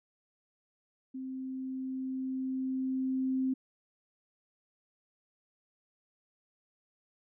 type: tone with level ramp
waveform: sine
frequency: 261.6 Hz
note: C4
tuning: in tune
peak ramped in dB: -37 to -27 dBFS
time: 1.14-3.54 s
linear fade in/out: 10 ms
effects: none